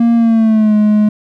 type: tone with pitch glide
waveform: triangle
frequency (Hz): 233.1 to 211.3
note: A#3 to G#3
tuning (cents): 0 to +30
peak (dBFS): -5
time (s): 0-1.09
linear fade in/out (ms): 5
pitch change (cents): -170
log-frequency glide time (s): 0.15-0.75
effects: none